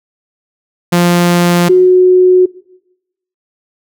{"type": "tone pair in turn", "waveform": ["sawtooth", "sine"], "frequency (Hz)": [174.61, 366.6], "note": ["F3", "F#4"], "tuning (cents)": [0, -16], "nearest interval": "octave + minor second", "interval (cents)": 1284, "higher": "second", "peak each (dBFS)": -3, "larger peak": "neither", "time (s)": [[0.92, 1.69], [1.69, 2.46]], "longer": "neither", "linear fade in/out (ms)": 10, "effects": ["noise-tail reverb RT60 0.9 s tail -21 dB re dry"]}